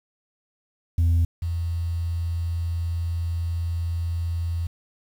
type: tone pair in turn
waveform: sine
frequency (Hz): 83.9 / 84.68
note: E2 / E2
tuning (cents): +31 / +47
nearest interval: unison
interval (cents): 16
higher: second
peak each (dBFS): -14 / -23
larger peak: first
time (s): 0.98-1.25 / 1.42-4.67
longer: second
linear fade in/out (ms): 5
effects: tanh soft clip ceiling -15 dBFS + 8-bit